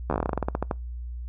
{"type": "slowing click train", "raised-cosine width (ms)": 1, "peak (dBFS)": -11, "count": 17, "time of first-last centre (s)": [0.1, 0.712], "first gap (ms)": 12, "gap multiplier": 1.14, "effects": ["noise-tail reverb RT60 0.2 s tail -25 dB re dry", "added 60 Hz sine -32 dBFS peak until 1.28 s"]}